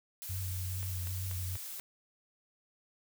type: noise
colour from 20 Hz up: blue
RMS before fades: -43 dBFS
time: 0.22-1.8 s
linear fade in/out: 0 ms
type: tone with vibrato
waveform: sine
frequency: 92 Hz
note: F#2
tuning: 9 cents flat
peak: -35 dBFS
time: 0.29-1.57 s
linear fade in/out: 10 ms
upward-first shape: triangle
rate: 2.4 Hz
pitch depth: 47 cents each way
type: click train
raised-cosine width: 0.3 ms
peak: -31 dBFS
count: 5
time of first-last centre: 0.83-1.796 s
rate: 4.14 Hz
effects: none